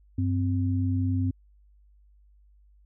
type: tone pair together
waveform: sine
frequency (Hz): 96.82 / 259.9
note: G2 / C4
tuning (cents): -21 / -11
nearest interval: octave + perfect fourth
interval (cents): 1710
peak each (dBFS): -24 / -28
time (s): 0.18-1.31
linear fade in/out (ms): 5
effects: added 50 Hz sine -55 dBFS peak until 2.85 s